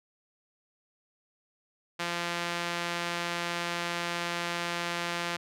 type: tone with band-pass filter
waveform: sawtooth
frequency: 172.3 Hz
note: F3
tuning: 23 cents flat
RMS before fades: -33 dBFS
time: 1.99-5.37 s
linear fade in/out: 10 ms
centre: 2500 Hz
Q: 0.64
effects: none